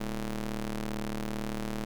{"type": "ring-modulated tone", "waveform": "sawtooth", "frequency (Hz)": 112.9, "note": "A2", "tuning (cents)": 45, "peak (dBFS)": -25, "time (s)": [0, 1.85], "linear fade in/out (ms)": 10, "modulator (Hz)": 94, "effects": []}